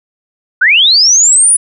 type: linear sweep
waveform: sine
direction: up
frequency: 1396.9 to 9956 Hz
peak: -4 dBFS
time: 0.61-1.57 s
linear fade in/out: 10 ms
effects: none